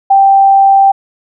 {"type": "tone", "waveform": "sine", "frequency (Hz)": 784, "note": "G5", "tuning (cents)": 0, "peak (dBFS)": -3, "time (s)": [0.1, 0.92], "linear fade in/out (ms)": 10, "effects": []}